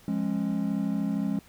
triangle chord, Db major, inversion first, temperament equal with one note detuned, 174.61 / 207.7 / 271.8 Hz, F3 / Ab3 / Db4, 0 / 0 / -34 cents, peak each -30 / -26 / -29 dBFS, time 0.08-1.39 s, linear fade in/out 2 ms, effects pink hiss -56 dBFS RMS until 1.48 s

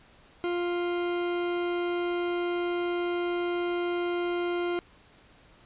40% pulse tone, 350 Hz, F4, 4 cents sharp, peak -26 dBFS, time 0.44-4.79 s, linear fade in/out 0 ms, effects pink hiss -57 dBFS RMS until 5.65 s + resampled to 8000 Hz

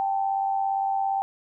sine tone pair together, 782.5 / 880 Hz, G5 / A5, -3 / 0 cents, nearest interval major second, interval 203 cents, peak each -23 / -31 dBFS, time 0-1.22 s, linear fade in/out 0 ms, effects none

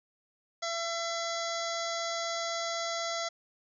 harmonic tone with a mistuned harmonic, 673 Hz, E5, 36 cents sharp, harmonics 1 / 2 / 3 / 5 / 6 / 7 / 8 / 9 / 10, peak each -35 / -38 / -40 / -42 / -43 / -43 / -44 / -45 / -45 dBFS, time 0.62-3.29 s, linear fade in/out 10 ms, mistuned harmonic 9, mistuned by +43 cents, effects none

